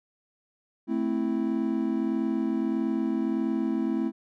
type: chord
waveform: triangle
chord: A minor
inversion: none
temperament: equal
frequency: 220 / 261.6 / 329.6 Hz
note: A3 / C4 / E4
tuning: 0 / 0 / 0 cents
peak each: -27 dBFS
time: 0.87-4.12 s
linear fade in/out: 50 ms
effects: none